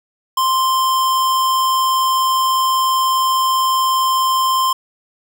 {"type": "tone", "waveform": "square", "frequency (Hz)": 1046.5, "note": "C6", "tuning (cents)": 0, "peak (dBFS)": -14, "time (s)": [0.37, 4.73], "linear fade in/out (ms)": 5, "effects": []}